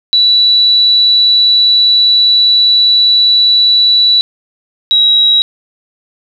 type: tone pair in turn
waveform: sine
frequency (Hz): 3945 / 3853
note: B7 / B7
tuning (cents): -3 / -44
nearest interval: unison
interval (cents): 41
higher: first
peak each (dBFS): -5 / -5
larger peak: neither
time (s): 0.13-4.21 / 4.91-5.42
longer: first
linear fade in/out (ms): 0
effects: 7-bit